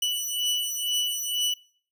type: beating tone pair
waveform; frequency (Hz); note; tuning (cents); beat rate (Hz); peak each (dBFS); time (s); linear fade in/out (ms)
sawtooth; 2960 / 2962.1; F#7 / F#7; 0 / +1; 2.1; -25; 0.02-1.54; 5
effects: noise-tail reverb RT60 0.5 s tail -22 dB re dry